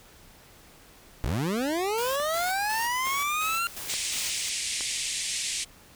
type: linear sweep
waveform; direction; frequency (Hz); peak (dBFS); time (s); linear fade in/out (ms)
25% pulse; up; 45.73 to 1396.9; -22; 1.24-3.67; 0
type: noise with tremolo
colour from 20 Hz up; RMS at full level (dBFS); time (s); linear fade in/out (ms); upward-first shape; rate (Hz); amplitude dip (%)
white; -37; 1.98-4.49; 0; square; 2.8; 60
type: click train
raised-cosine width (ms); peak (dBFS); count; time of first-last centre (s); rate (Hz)
0.5; -24; 4; 2.2-4.809; 1.15
type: band-pass noise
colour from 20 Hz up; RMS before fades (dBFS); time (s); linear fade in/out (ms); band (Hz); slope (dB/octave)
white; -31; 3.88-5.65; 20; 2000 to 9200; 48
effects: pink hiss -53 dBFS RMS until 5.95 s